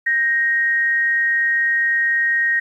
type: tone pair together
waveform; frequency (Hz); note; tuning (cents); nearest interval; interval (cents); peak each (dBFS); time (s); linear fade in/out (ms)
sine; 1582.4 / 1872; G6 / A#6; +16 / +7; minor third; 291; -27 / -15; 0.06-2.6; 10
effects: 9-bit